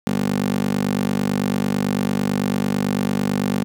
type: tone with high-pass filter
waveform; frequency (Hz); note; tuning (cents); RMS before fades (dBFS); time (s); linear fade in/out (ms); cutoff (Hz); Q
15% pulse; 49; G1; 0; -21; 0.07-3.64; 0; 220; 2.9
effects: none